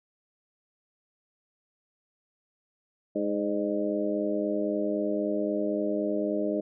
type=harmonic tone with a mistuned harmonic; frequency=103.83 Hz; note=G#2; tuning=in tune; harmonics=2 / 3 / 4 / 5 / 6; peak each=-33 / -30 / -33 / -35 / -31 dBFS; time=3.15-6.61 s; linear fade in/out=10 ms; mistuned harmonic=6; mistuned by=-40 cents; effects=none